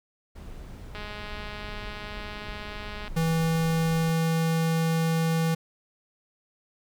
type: noise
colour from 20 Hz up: brown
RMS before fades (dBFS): -40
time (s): 0.35-4.11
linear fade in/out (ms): 10
type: click train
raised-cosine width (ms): 0.3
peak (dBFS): -23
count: 446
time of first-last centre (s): 0.95-3.079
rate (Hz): 209
type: tone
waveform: square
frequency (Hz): 163.3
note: E3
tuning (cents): -16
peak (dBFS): -23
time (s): 3.16-5.55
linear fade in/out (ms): 10
effects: none